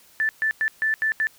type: tone bursts at uneven times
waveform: sine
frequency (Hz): 1760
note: A6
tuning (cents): 0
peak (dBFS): -19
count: 6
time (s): 0.2-0.29 / 0.42-0.51 / 0.61-0.68 / 0.82-0.94 / 1.02-1.12 / 1.2-1.27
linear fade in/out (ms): 0
effects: white hiss -54 dBFS RMS until 1.38 s